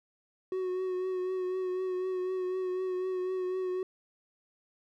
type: tone with vibrato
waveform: triangle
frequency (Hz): 370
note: F#4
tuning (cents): 0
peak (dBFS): -28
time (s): 0.52-3.83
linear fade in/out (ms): 2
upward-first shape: triangle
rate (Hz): 4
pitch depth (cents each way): 31
effects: none